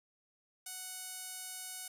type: tone with band-pass filter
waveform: sawtooth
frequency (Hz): 740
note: F#5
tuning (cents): 0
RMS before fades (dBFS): -45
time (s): 0.66-1.88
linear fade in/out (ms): 5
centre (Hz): 10000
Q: 1.3
effects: none